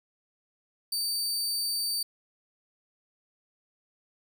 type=tone; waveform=sawtooth; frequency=4609 Hz; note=D8; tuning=33 cents flat; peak=-25 dBFS; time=0.92-2.03 s; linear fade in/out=5 ms; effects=none